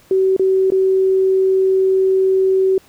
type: tone with dropouts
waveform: sine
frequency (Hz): 380.3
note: F#4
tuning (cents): +48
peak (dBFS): -11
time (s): 0.11-2.78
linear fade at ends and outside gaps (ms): 2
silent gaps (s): 0.365-0.395 / 0.703-0.72
effects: pink hiss -50 dBFS RMS until 2.88 s